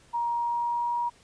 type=tone with pitch glide; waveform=sine; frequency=944 to 953.9 Hz; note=A#5 to A#5; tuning=+22 to +40 cents; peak=-25 dBFS; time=0.13-1.1 s; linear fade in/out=20 ms; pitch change=+18 cents; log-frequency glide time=0.32-0.97 s; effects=pink hiss -58 dBFS RMS until 1.23 s + resampled to 22050 Hz